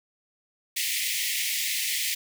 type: high-pass noise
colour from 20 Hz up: pink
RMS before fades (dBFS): -28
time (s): 0.76-2.15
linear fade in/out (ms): 10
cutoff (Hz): 1900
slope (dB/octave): 96
effects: none